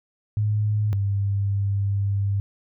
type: tone pair in turn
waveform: sine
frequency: 105.6 / 99.67 Hz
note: G#2 / G2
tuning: +29 / +29 cents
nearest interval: minor second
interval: 100 cents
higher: first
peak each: -19 / -20 dBFS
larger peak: first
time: 0.37-0.93 / 0.93-2.4 s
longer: second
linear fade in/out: 0 ms
effects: none